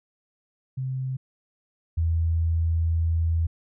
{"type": "tone pair in turn", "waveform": "sine", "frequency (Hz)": [130.81, 82.41], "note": ["C3", "E2"], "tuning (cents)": [0, 0], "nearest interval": "minor sixth", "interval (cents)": 800, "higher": "first", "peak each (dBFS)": [-26, -20], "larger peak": "second", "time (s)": [[0.77, 1.17], [1.97, 3.47]], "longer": "second", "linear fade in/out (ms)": 10, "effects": []}